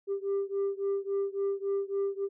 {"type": "beating tone pair", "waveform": "sine", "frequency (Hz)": [394.5, 398.1], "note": ["G4", "G4"], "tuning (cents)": [11, 27], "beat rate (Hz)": 3.6, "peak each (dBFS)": [-29, -30], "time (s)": [0.07, 2.29], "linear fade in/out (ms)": 50, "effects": ["tanh soft clip ceiling -25 dBFS"]}